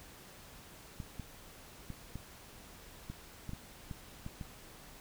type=clicks; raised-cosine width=5 ms; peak=-29 dBFS; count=10; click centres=1.002 / 1.197 / 1.903 / 2.156 / 3.1 / 3.493 / 3.534 / 3.912 / 4.264 / 4.412 s; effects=pink hiss -54 dBFS RMS until 5 s